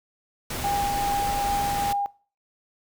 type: noise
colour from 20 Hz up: pink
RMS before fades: -31 dBFS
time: 0.5-1.93 s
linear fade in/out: 5 ms
type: tone with tremolo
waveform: sine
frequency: 807 Hz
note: G#5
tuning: 50 cents flat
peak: -22 dBFS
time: 0.64-2.06 s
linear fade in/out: 0 ms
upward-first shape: triangle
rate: 2.5 Hz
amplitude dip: 30%
effects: noise-tail reverb RT60 0.4 s tail -21 dB re dry